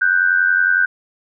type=tone pair together; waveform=sine; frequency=1477.2 / 1568 Hz; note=F#6 / G6; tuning=-3 / 0 cents; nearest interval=minor second; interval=103 cents; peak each=-15 dBFS; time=0.01-0.86 s; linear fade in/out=10 ms; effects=none